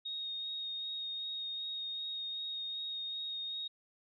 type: tone with vibrato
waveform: sine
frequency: 3729 Hz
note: A#7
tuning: in tune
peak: -37 dBFS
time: 0.05-3.68 s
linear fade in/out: 10 ms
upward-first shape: sine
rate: 2.6 Hz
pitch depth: 12 cents each way
effects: none